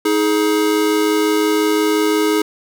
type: tone pair together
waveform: square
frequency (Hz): 315.6 / 421.3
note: D#4 / G#4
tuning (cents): +25 / +25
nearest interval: perfect fourth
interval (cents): 500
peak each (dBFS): -17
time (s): 0.05-2.42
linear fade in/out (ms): 5
effects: none